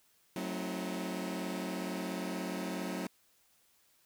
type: chord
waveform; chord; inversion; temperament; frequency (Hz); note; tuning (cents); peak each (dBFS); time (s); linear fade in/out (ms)
sawtooth; F# diminished seventh; none; just; 185 / 222 / 266.4 / 319.7; F#3 / A3 / C4 / Eb4; 0 / +16 / +31 / +47; -35 / -39 / -38 / -38; 0.36-3.07; 2
effects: white hiss -69 dBFS RMS until 4.05 s